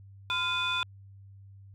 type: tone cluster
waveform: sine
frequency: 1017 / 1398 / 2483 / 3497 Hz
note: C6 / F6 / D#7 / A7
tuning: -50 / +1 / -4 / -11 cents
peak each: -33 / -32 / -32 / -30 dBFS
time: 0.3-0.83 s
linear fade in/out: 0 ms
effects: tanh soft clip ceiling -21 dBFS + added 98 Hz sine -48 dBFS peak until 1.74 s